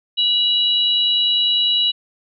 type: tone pair together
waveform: sine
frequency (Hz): 2920 / 3910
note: F#7 / B7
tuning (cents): -24 / -18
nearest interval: perfect fourth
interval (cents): 506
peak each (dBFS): -17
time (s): 0.17-1.92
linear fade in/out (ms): 20
effects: none